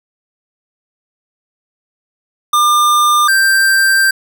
square tone pair in turn, 1200 / 1573.6 Hz, D6 / G6, +37 / +6 cents, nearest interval perfect fourth, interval 469 cents, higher second, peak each -9 dBFS, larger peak neither, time 2.53-3.28 / 3.28-4.11 s, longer second, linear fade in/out 5 ms, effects none

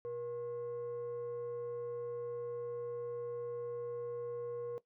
sine tone with frequency modulation, 478.2 Hz, A#4, 44 cents sharp, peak -37 dBFS, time 0.05-4.78 s, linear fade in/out 0 ms, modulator 599 Hz, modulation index 0.26, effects noise-tail reverb RT60 0.1 s tail -17 dB re dry + tanh soft clip ceiling -33 dBFS

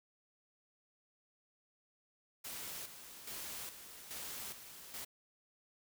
white noise with tremolo, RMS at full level -45 dBFS, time 2.44-5.05 s, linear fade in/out 10 ms, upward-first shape square, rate 1.2 Hz, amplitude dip 60%, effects none

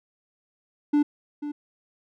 triangle tone with echo, 293.7 Hz, D4, in tune, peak -15 dBFS, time 0.93-1.03 s, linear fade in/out 10 ms, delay 490 ms, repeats 1, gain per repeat -12 dB, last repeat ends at 1.52 s, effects none

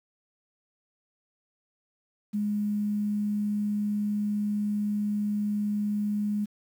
sine tone with quantisation, 207.7 Hz, G#3, in tune, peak -25 dBFS, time 2.33-6.46 s, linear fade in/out 20 ms, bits 9, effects none

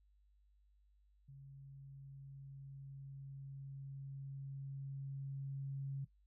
sine tone with level ramp, 137.2 Hz, C#3, 17 cents flat, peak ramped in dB -53 to -39 dBFS, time 1.28-6.05 s, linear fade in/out 10 ms, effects noise-tail reverb RT60 0.1 s tail -17 dB re dry + added 50 Hz sine -68 dBFS peak until 6.26 s

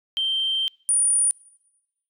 sine tone pair in turn, 3137 / 9468 Hz, G7 / D9, +1 / +13 cents, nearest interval octave + perfect fifth, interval 1912 cents, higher second, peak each -20 / -14 dBFS, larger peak second, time 0.17-0.68 / 0.89-1.31 s, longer first, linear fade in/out 0 ms, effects noise-tail reverb RT60 1.0 s tail -26 dB re dry + tanh soft clip ceiling -16 dBFS

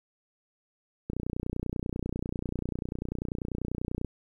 click train, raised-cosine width 3 ms, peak -19 dBFS, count 90, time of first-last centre 1.1-4.047 s, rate 30.2 Hz, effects 10-bit

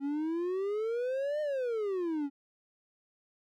triangle exponential two-way sweep, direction up then down, 273.9 to 613 to 273.9 Hz, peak -28 dBFS, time 0-2.3 s, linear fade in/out 50 ms, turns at 1.41 s, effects none

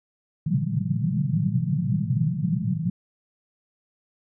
white band-pass noise, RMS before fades -24 dBFS, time 0.46-2.9 s, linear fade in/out 5 ms, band 110 to 200 Hz, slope 96 dB/octave, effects none

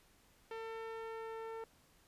sawtooth tone with low-pass filter sweep, 449.9 Hz, A4, 39 cents sharp, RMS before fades -45 dBFS, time 0.51-1.64 s, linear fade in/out 2 ms, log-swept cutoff 2800 to 1400 Hz, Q 0.84, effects pink hiss -68 dBFS RMS until 2.07 s + resampled to 32000 Hz

